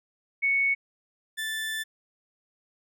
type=tone pair in turn; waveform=sine / 30% pulse; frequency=2217 / 1759.6 Hz; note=C#7 / A6; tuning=0 / 0 cents; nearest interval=major third; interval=400 cents; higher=first; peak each=-21 / -27 dBFS; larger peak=first; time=0.42-0.75 / 1.37-1.84 s; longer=second; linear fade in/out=20 ms; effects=none